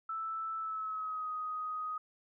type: tone with pitch glide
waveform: sine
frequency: 1318.5 to 1251.7 Hz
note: E6 to D#6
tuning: 0 to +10 cents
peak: -35 dBFS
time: 0.09-1.98 s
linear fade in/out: 5 ms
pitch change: -90 cents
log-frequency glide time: 0.58-1.3 s
effects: none